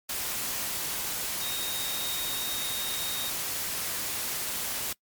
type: tone in noise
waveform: sine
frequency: 3729 Hz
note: A#7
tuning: in tune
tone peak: -34 dBFS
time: 1.41-3.3 s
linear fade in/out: 5 ms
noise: white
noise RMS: -32 dBFS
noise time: 0.09-4.93 s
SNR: -5 dB
effects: noise-tail reverb RT60 0.1 s tail -23 dB re dry + MP3 96 kbps